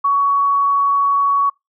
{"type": "tone", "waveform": "sine", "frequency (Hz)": 1122, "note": "C#6", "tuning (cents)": 21, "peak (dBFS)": -12, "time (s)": [0.04, 1.5], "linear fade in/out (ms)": 10, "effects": ["noise-tail reverb RT60 0.2 s tail -26 dB re dry"]}